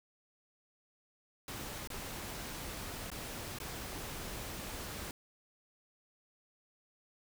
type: noise with dropouts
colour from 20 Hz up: pink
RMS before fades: -43 dBFS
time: 1.48-5.11 s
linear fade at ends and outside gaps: 1 ms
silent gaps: 1.874-1.902 / 3.102-3.116 / 3.586-3.601 s
effects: none